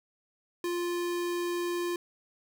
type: tone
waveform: square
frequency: 349.2 Hz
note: F4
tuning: in tune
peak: -30 dBFS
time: 0.64-1.96 s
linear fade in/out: 2 ms
effects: 11-bit